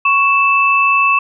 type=tone pair together; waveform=sine; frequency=1109.5 / 2637 Hz; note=C#6 / E7; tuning=+1 / 0 cents; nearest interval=octave + minor third; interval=1499 cents; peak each=-12 dBFS; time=0.05-1.19 s; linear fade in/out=5 ms; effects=none